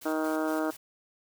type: noise with tremolo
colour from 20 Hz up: white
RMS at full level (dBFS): -46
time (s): 0.01-0.77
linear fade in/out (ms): 10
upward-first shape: square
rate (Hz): 4.3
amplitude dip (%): 45
type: harmonic tone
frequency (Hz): 156.9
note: D#3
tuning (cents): +15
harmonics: 2 / 3 / 4 / 5 / 6 / 7 / 8 / 9 / 10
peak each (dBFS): -29 / -36 / -33 / -39 / -40 / -43 / -40 / -40 / -45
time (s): 0.05-0.71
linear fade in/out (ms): 10
effects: none